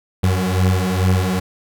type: beating tone pair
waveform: 30% pulse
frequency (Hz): 91.6 / 93.9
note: F#2 / F#2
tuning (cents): -17 / +26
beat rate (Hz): 2.3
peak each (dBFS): -15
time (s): 0.23-1.4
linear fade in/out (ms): 10
effects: none